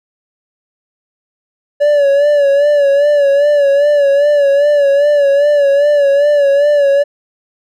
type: tone with vibrato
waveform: triangle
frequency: 572 Hz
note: D5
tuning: 46 cents flat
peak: -5 dBFS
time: 1.8-7.04 s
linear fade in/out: 20 ms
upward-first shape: sine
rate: 2.5 Hz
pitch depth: 56 cents each way
effects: none